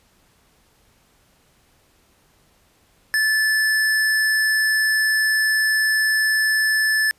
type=tone; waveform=square; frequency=1744 Hz; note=A6; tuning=16 cents flat; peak=-17 dBFS; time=3.14-7.11 s; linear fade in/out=0 ms; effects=pink hiss -59 dBFS RMS until 7.18 s + resampled to 32000 Hz